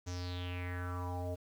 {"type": "tone with low-pass filter sweep", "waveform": "square", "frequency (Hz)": 89.3, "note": "F2", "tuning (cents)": 39, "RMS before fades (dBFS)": -39, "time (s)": [0.06, 1.36], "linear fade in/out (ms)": 20, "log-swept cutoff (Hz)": [6500, 560], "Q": 5.3, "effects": ["10-bit"]}